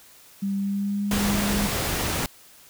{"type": "tone with pitch glide", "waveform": "sine", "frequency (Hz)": [197.5, 203.1], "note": ["G3", "G#3"], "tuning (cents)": [13, -38], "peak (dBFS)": -23, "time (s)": [0.42, 1.67], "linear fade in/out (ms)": 10, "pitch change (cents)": 49, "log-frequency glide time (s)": [0.58, 1.05]}
{"type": "noise", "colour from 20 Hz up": "pink", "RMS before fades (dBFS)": -26, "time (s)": [1.11, 2.26], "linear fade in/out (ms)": 2}
{"effects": ["white hiss -51 dBFS RMS until 2.69 s"]}